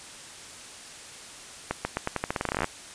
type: accelerating click train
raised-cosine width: 0.5 ms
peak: -11 dBFS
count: 19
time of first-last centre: 1.71-2.644 s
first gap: 140 ms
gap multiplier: 0.86
effects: white hiss -44 dBFS RMS until 2.94 s + resampled to 22050 Hz